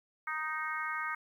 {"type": "harmonic tone", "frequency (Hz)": 311.1, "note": "D#4", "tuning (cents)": 0, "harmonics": [3, 4, 5, 6, 7], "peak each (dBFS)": [-43, -37, -39, -41, -41], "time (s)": [0.27, 1.15], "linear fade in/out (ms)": 5, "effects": ["11-bit"]}